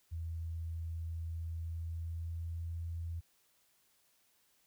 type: tone with pitch glide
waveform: sine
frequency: 82.41 to 83.66 Hz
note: E2 to E2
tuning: 0 to +26 cents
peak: -37 dBFS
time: 0.11-3.21 s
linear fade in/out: 20 ms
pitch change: +26 cents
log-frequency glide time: 1.58-2.7 s
effects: white hiss -72 dBFS RMS until 4.66 s